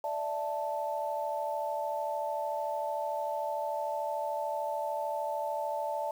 sine chord, D suspended second, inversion none, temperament just, 587.3 / 660.7 / 881 Hz, D5 / E5 / A5, 0 / +4 / +2 cents, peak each -35 / -37 / -34 dBFS, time 0.04-6.11 s, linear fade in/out 2 ms, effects 9-bit

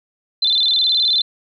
sine tone with vibrato, 3800 Hz, A#7, 33 cents sharp, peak -13 dBFS, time 0.42-1.22 s, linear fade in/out 5 ms, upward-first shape square, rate 19 Hz, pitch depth 120 cents each way, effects none

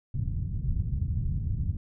white low-pass noise, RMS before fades -29 dBFS, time 0.14-1.77 s, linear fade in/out 5 ms, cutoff 130 Hz, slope 24 dB/octave, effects none

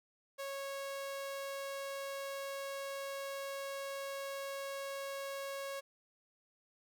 sawtooth tone, 551 Hz, C#5, 11 cents flat, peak -36 dBFS, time 0.38-5.81 s, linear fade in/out 20 ms, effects none

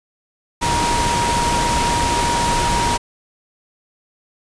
sine tone in noise, 947 Hz, A#5, 27 cents sharp, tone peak -18 dBFS, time 0.61-2.98 s, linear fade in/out 20 ms, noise pink, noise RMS -20 dBFS, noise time 0.61-2.98 s, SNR -1 dB, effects resampled to 22050 Hz

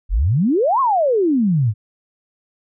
sine exponential two-way sweep, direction up then down, 39 to 1118 to 98.6 Hz, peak -13 dBFS, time 0.09-1.74 s, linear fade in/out 50 ms, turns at 0.8 s, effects none

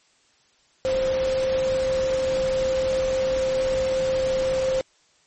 sine tone in noise, 524 Hz, C5, 2 cents sharp, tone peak -20 dBFS, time 0.85-4.81 s, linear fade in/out 0 ms, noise pink, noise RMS -33 dBFS, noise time 0.85-4.81 s, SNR +10 dB, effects white hiss -61 dBFS RMS until 5.26 s + MP3 32 kbps

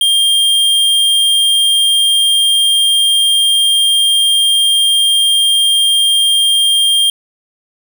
square tone, 3203 Hz, G7, 37 cents sharp, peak -9 dBFS, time 0.01-7.1 s, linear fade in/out 2 ms, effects none

